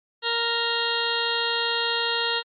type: harmonic tone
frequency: 466.2 Hz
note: A#4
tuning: in tune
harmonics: 1 / 2 / 3 / 4 / 6 / 7 / 8 / 9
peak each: -31 / -31 / -31 / -31 / -31 / -31 / -31 / -31 dBFS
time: 0.22-2.43 s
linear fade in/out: 50 ms
effects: Opus 48 kbps